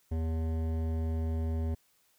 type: tone with hard clipping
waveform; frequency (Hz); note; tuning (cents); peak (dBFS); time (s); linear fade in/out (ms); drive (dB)
triangle; 80.7; E2; -36; -31; 0.11-1.75; 10; 18
effects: white hiss -69 dBFS RMS until 2.18 s